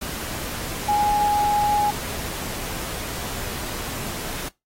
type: tone in noise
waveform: sine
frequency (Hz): 830.6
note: G#5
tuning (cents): 0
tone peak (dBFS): -17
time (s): 0.88-1.91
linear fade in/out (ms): 10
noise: pink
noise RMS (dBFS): -31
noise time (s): 0.01-4.49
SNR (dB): +11
effects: noise-tail reverb RT60 0.2 s tail -22 dB re dry + AAC 48 kbps